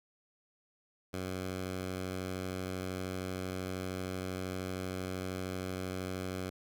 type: tone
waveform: 10% pulse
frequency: 92.9 Hz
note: F#2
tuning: 7 cents sharp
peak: -28 dBFS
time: 1.13-6.5 s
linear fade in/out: 10 ms
effects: none